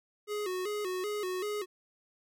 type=tone with vibrato; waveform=square; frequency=392 Hz; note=G4; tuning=in tune; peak=-33 dBFS; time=0.27-1.66 s; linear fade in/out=50 ms; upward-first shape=square; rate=2.6 Hz; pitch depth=110 cents each way; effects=none